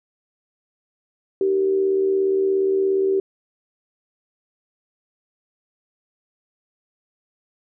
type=tone with amplitude modulation; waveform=sine; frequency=386.4 Hz; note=G4; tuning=25 cents flat; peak=-14 dBFS; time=1.41-3.2 s; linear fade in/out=2 ms; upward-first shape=sine; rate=77.1 Hz; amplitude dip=50%; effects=none